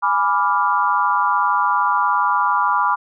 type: chord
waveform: sine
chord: G# diminished seventh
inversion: none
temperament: equal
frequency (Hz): 830.6 / 987.8 / 1174.7 / 1396.9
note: G#5 / B5 / D6 / F6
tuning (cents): 0 / 0 / 0 / 0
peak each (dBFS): -23 / -18 / -19 / -23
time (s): 0.02-2.96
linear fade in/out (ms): 20
effects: none